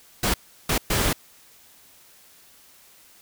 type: noise bursts at uneven times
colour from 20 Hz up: pink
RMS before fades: -22 dBFS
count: 3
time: 0.23-0.34 / 0.69-0.78 / 0.9-1.13 s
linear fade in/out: 5 ms
effects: white hiss -53 dBFS RMS until 3.21 s